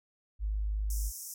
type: tone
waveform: sine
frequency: 51.91 Hz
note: G#1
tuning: in tune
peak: -29 dBFS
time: 0.39-1.12 s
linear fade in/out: 50 ms
type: band-pass noise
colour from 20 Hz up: pink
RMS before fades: -43 dBFS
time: 0.9-1.34 s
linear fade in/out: 2 ms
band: 5400 to 16000 Hz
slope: 96 dB/octave
effects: none